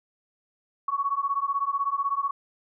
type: beating tone pair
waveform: sine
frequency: 1108.7 / 1124.7 Hz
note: C#6 / C#6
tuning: 0 / +25 cents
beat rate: 16 Hz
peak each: -27 dBFS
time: 0.88-2.31 s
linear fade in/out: 5 ms
effects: none